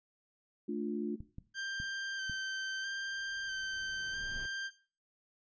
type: chord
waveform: sine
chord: D minor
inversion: second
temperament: just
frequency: 220.2 / 293.7 / 352.4 Hz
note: A3 / D4 / F4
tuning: +2 / 0 / +16 cents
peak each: -38 dBFS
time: 0.68-1.16 s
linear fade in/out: 10 ms
type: clicks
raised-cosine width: 5 ms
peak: -32 dBFS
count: 4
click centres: 1.205 / 1.384 / 1.801 / 2.297 s
type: tone with vibrato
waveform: sawtooth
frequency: 1568 Hz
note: G6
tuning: in tune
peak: -33 dBFS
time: 1.54-4.71 s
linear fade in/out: 50 ms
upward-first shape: square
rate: 0.77 Hz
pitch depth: 16 cents each way
type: noise with exponential growth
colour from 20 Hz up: brown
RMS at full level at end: -46 dBFS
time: 2.48-4.46 s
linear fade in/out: 2 ms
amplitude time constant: 430 ms
effects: noise-tail reverb RT60 0.4 s tail -17 dB re dry + resampled to 16000 Hz